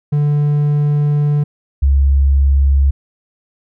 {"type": "tone pair in turn", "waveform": ["triangle", "sine"], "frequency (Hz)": [146.83, 68.98], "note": ["D3", "C#2"], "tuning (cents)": [0, -8], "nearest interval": "octave + minor second", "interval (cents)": 1308, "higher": "first", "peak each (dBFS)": [-9, -8], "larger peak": "second", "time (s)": [[0.12, 1.44], [1.82, 2.91]], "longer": "first", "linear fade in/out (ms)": 10, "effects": []}